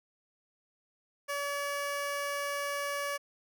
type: tone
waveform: 15% pulse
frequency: 570 Hz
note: C#5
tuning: 48 cents sharp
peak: -26 dBFS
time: 1.28-3.18 s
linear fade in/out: 20 ms
effects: none

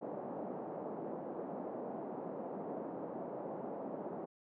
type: band-pass noise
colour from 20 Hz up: white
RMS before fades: -43 dBFS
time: 0.01-4.26 s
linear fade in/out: 20 ms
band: 180 to 720 Hz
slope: 24 dB/octave
effects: none

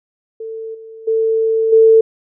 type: tone with level steps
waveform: sine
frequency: 446.2 Hz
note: A4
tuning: 24 cents sharp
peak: -24 / -32 / -12 / -5 dBFS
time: 0.4-2.01 s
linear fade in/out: 5 ms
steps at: 0.74 / 1.07 / 1.72 s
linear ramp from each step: 10 ms
effects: none

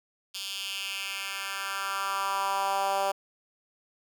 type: tone with high-pass filter sweep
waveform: 10% pulse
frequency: 196 Hz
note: G3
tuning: in tune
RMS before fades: -31 dBFS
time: 0.34-3.12 s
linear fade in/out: 10 ms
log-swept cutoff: 3700 to 640 Hz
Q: 2.5
effects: none

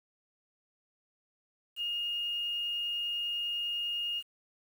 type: tone with quantisation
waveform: sine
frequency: 2845 Hz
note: F7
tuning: 31 cents sharp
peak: -31 dBFS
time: 1.76-4.23 s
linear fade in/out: 50 ms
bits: 9
effects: none

